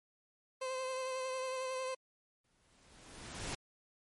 30% pulse tone with vibrato, 519 Hz, C5, 14 cents flat, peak -34 dBFS, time 0.61-1.95 s, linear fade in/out 10 ms, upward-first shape sine, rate 11 Hz, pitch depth 22 cents each way
pink noise with exponential growth, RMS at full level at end -38 dBFS, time 2.44-3.55 s, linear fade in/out 5 ms, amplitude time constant 240 ms
effects MP3 48 kbps

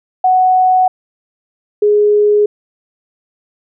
sine tone pair in turn, 742 / 416.4 Hz, F#5 / G#4, +5 / +5 cents, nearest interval minor seventh, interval 1000 cents, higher first, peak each -7 dBFS, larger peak neither, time 0.24-0.88 / 1.82-2.46 s, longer neither, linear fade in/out 5 ms, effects none

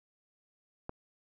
click, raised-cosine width 1 ms, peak -24 dBFS, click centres 0.894 s, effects none

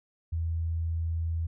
sine tone, 82.41 Hz, E2, in tune, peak -27 dBFS, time 0.32-1.47 s, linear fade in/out 10 ms, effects none

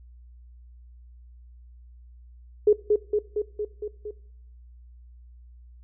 sine tone with echo, 420.1 Hz, G#4, 20 cents sharp, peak -13 dBFS, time 2.67-2.73 s, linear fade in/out 5 ms, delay 230 ms, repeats 6, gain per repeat -3 dB, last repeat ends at 4.11 s, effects noise-tail reverb RT60 0.7 s tail -21 dB re dry + added 60 Hz sine -46 dBFS peak until 5.83 s

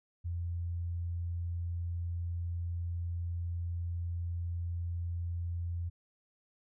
sine tone, 86 Hz, F2, 26 cents flat, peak -33 dBFS, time 0.24-5.9 s, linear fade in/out 20 ms, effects none

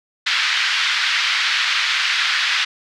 pink band-pass noise, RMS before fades -19 dBFS, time 0.26-2.65 s, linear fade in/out 10 ms, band 1500 to 4500 Hz, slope 24 dB/octave, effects none

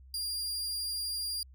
sawtooth tone, 4804 Hz, D8, 38 cents sharp, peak -30 dBFS, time 0.14-1.43 s, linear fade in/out 2 ms, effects added 65 Hz sine -51 dBFS peak until 1.54 s

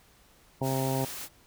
harmonic tone, 132.9 Hz, C3, 27 cents sharp, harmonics 1 / 2 / 3 / 4 / 5 / 6 / 7, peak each -30 / -33 / -35 / -36 / -37 / -38 / -38 dBFS, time 0.61-1.05 s, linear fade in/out 5 ms
white noise, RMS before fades -39 dBFS, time 0.62-1.29 s, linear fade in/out 50 ms
effects pink hiss -60 dBFS RMS until 1.46 s

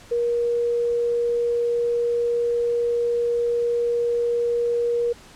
sine tone, 474.6 Hz, A#4, 31 cents sharp, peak -19 dBFS, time 0.11-5.13 s, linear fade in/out 10 ms, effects pink hiss -47 dBFS RMS until 5.35 s + low-pass 9000 Hz 12 dB/octave

